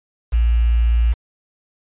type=tone with quantisation; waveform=sine; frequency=57.7 Hz; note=A#1; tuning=17 cents flat; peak=-12 dBFS; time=0.32-1.14 s; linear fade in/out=20 ms; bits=6; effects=resampled to 8000 Hz